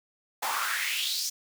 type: noise with high-pass filter sweep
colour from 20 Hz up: pink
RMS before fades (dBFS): -30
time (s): 0.42-1.3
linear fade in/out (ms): 10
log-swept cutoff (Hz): 780 to 5900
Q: 4.3
effects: none